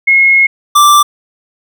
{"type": "tone pair in turn", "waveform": ["sine", "square"], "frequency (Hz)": [2164, 1174.5], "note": ["C#7", "D6"], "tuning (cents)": [-42, 0], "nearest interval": "major seventh", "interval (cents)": 1058, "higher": "first", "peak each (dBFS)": -4, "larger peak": "neither", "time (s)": [[0.07, 0.47], [0.75, 1.03]], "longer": "first", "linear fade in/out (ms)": 10, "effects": []}